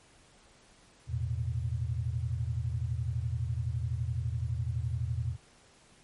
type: chord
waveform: sine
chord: E suspended fourth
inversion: none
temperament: equal with one note detuned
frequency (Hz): 82.41 / 111.6 / 123.47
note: E2 / A2 / B2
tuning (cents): 0 / +25 / 0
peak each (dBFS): -34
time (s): 1.07-5.37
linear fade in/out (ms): 50
effects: pink hiss -60 dBFS RMS until 6.03 s + MP3 48 kbps